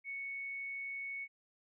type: tone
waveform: sine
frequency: 2217 Hz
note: C#7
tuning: in tune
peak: -39 dBFS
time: 0.04-1.28 s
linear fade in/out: 50 ms
effects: none